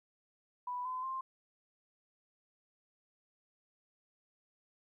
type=tone with pitch steps; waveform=sine; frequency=987.8 / 1019.7 / 1052.6 Hz; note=B5 / C6 / C6; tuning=0 / -45 / +10 cents; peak=-36 dBFS; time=0.67-1.21 s; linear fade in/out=5 ms; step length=180 ms; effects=13-bit